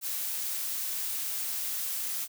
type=noise; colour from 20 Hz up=blue; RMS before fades=-33 dBFS; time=0.01-2.28 s; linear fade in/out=50 ms; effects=none